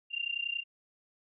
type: tone with amplitude modulation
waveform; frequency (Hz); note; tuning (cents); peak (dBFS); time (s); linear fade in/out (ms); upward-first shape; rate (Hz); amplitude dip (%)
sine; 2785; F7; -5; -28; 0.1-0.64; 50; sine; 30.8; 90
effects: none